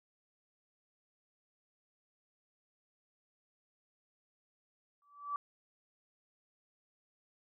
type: tone with exponential growth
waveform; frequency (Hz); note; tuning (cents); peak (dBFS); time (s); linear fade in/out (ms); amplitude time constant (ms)
sine; 1155; D6; -29; -31; 5.02-5.36; 1; 72
effects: none